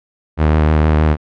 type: tone with vibrato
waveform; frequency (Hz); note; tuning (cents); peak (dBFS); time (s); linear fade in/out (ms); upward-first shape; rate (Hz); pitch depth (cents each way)
sawtooth; 77.2; D#2; -13; -6; 0.37-1.17; 50; triangle; 6.4; 31
effects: low-pass 2000 Hz 12 dB/octave